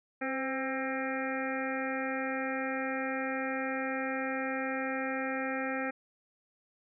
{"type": "harmonic tone with a mistuned harmonic", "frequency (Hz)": 266.2, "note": "C4", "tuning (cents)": 30, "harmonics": [1, 2, 3, 5, 6, 7, 8, 9], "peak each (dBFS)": [-36, -37, -40, -41, -41, -40, -45, -43], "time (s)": [0.21, 5.91], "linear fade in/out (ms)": 10, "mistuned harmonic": 2, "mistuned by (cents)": -33, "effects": []}